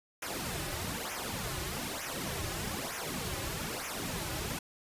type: noise with flanger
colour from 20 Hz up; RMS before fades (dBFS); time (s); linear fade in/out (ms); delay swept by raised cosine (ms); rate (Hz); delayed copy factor
pink; -37; 0.22-4.59; 5; 0.23 to 4.43; 1.1; -0.8
effects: resampled to 32000 Hz